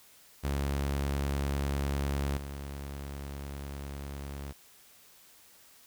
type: tone with level steps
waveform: sawtooth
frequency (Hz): 70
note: C#2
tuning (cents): +18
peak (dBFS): -25 / -34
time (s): 0.43-4.53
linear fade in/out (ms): 20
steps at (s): 2.37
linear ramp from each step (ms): 5
effects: white hiss -58 dBFS RMS until 5.86 s